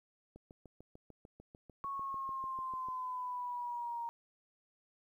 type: click train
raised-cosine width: 2 ms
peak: -40 dBFS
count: 18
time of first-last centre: 0.36-2.886 s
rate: 6.73 Hz
type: linear sweep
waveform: sine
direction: down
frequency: 1108.7 to 932.3 Hz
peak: -37 dBFS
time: 1.84-4.09 s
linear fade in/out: 0 ms
effects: 12-bit